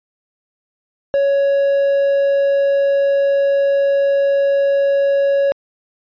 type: tone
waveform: triangle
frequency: 557 Hz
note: C#5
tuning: 8 cents sharp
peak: -10 dBFS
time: 1.14-5.52 s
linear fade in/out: 0 ms
effects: resampled to 11025 Hz